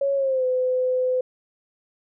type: tone with pitch glide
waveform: sine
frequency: 554.4 to 508.4 Hz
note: C#5 to C5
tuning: 0 to -50 cents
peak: -19 dBFS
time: 0.01-1.21 s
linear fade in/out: 5 ms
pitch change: -150 cents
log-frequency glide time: 0.15-0.45 s
effects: none